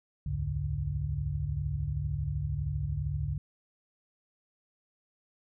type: tone cluster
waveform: sine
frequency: 66 / 78.8 / 101.6 / 143.6 Hz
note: C2 / D#2 / G#2 / D3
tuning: +16 / +23 / -38 / -39 cents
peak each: -36 / -36 / -36 / -33 dBFS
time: 0.26-3.38 s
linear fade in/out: 5 ms
effects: none